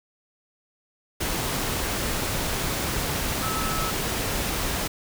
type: tone in noise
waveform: sine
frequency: 1300 Hz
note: E6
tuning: 24 cents flat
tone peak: -30 dBFS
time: 3.42-3.91 s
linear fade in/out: 10 ms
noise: pink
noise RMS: -27 dBFS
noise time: 1.2-4.88 s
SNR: -6 dB
effects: none